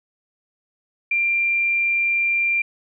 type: tone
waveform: sine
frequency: 2377 Hz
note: D7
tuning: 20 cents sharp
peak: -17 dBFS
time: 1.11-2.62 s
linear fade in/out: 5 ms
effects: none